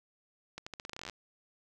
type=accelerating click train; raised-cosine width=0.2 ms; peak=-24 dBFS; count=16; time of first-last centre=0.58-1.097 s; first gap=85 ms; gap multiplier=0.85; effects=none